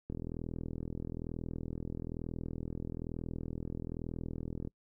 click train, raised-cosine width 3 ms, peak -26 dBFS, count 189, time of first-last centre 0.1-4.674 s, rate 41.1 Hz, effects noise-tail reverb RT60 0.1 s tail -26 dB re dry

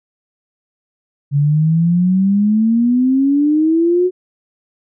sine exponential sweep, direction up, 140 to 370 Hz, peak -10 dBFS, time 1.31-4.11 s, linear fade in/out 50 ms, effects none

